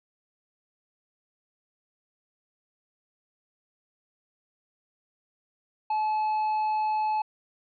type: tone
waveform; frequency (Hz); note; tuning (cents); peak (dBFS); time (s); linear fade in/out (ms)
triangle; 860; A5; -40; -22; 5.9-7.22; 5
effects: resampled to 11025 Hz